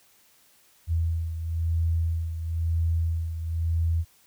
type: beating tone pair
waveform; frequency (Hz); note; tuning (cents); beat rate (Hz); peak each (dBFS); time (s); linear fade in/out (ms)
sine; 82.41 / 83.41; E2 / E2; 0 / +21; 1; -24 / -31; 0.87-4.05; 50
effects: white hiss -60 dBFS RMS until 4.26 s